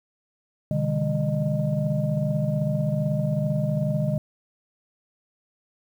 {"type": "tone cluster", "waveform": "sine", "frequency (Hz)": [127.4, 149.9, 165.6, 201.8, 612], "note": ["C3", "D3", "E3", "G#3", "D#5"], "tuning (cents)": [-46, 36, 8, -49, -29], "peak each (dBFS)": [-28, -24, -33, -28, -29], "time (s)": [0.71, 4.18], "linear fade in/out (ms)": 2, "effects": ["tanh soft clip ceiling -12 dBFS", "9-bit"]}